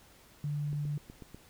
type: tone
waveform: sine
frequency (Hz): 146.83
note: D3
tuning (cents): 0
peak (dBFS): -31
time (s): 0.44-0.98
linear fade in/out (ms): 2
type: click train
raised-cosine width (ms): 3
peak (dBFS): -33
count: 6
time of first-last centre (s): 0.73-1.346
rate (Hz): 8.12
effects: pink hiss -59 dBFS RMS until 1.49 s

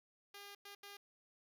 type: tone bursts at uneven times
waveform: 5% pulse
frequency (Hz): 403.7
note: G#4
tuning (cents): -49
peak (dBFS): -40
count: 3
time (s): 0.34-0.55 / 0.65-0.75 / 0.83-0.97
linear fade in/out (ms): 5
effects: none

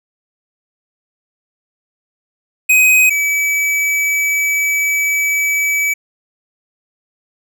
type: tone pair in turn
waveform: square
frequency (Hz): 2515 / 2292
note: D#7 / D7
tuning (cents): +18 / -43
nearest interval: major second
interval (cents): 161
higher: first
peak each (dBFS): -8 / -14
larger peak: first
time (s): 2.69-3.1 / 3.1-5.94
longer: second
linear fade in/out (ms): 10
effects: none

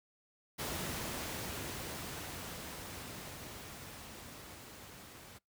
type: noise with level ramp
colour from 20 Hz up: pink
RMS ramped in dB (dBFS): -38 to -53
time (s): 0.58-5.39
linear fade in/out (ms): 20
effects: noise-tail reverb RT60 0.2 s tail -26 dB re dry + high-pass 60 Hz 12 dB/octave

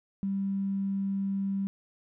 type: tone with tanh clipping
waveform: triangle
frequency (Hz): 196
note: G3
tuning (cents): 0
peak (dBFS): -27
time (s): 0.23-1.67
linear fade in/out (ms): 0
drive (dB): 3
effects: none

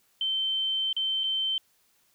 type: tone with dropouts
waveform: sine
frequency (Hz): 3100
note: G7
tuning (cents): -20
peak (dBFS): -25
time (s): 0.21-1.58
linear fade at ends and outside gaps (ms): 2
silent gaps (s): 0.929-0.965 / 1.236-1.239
effects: white hiss -67 dBFS RMS until 2.14 s

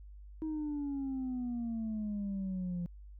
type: exponential sweep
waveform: sine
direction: down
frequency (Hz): 317.4 to 172.3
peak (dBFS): -32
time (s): 0.42-2.86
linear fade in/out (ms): 0
effects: tanh soft clip ceiling -32 dBFS + added 50 Hz sine -48 dBFS peak until 3.19 s

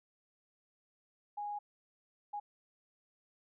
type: tone bursts at uneven times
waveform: sine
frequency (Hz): 826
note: G#5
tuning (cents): -10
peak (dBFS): -37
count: 2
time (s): 1.37-1.59 / 2.33-2.4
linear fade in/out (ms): 10
effects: none

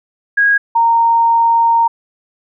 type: tone pair in turn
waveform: sine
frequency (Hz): 1644 / 924.4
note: G#6 / A#5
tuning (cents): -18 / -15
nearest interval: minor seventh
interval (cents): 997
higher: first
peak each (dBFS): -8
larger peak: neither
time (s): 0.37-0.58 / 0.75-1.88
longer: second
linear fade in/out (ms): 10
effects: none

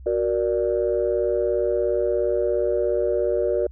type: chord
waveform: sine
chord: Gb augmented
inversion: none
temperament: equal with one note detuned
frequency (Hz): 370 / 470.2 / 587.3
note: Gb4 / Bb4 / D5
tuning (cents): 0 / +15 / 0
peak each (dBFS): -23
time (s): 0.06-3.67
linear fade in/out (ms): 5
effects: tanh soft clip ceiling -11 dBFS + added 64 Hz sine -38 dBFS peak until 3.71 s

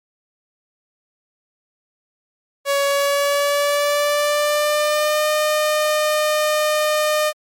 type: tone with pitch glide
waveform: sawtooth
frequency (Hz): 561 to 608.3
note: C#5 to D#5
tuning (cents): +21 to -39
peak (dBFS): -12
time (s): 2.65-7.33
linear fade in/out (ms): 50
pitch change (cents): +140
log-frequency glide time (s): 2.85-5.27
effects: MP3 64 kbps

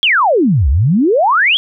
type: exponential two-way sweep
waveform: sine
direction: down then up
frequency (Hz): 3400 to 61.1 to 3400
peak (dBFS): -8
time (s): 0.03-1.57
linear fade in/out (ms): 0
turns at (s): 0.69
effects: none

